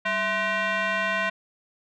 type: tone with frequency modulation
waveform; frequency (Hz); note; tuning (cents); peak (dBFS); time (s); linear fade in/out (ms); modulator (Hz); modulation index
sine; 193.2; G3; -25; -21; 0.05-1.3; 10; 852; 2.8
effects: tanh soft clip ceiling -20 dBFS